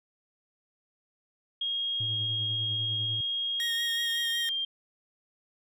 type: tone with pitch glide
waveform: sine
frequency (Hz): 3262 to 3191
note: G#7 to G7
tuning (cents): -32 to +30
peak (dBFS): -28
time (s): 1.61-4.65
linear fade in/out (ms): 5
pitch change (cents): -38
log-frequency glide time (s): 3.99-4.4
type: tone with tremolo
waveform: triangle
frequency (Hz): 110.1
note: A2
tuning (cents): +2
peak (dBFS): -31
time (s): 2-3.21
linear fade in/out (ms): 5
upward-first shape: sine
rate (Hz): 10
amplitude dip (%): 40
type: tone with vibrato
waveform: sawtooth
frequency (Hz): 1863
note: A#6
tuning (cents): -2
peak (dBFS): -29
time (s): 3.6-4.49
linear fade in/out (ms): 0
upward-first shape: sine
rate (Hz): 5.4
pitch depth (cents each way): 23
effects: none